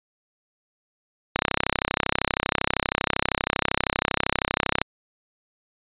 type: click train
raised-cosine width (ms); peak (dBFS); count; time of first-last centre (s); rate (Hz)
0.3; -3; 114; 1.36-4.816; 32.7
effects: resampled to 8000 Hz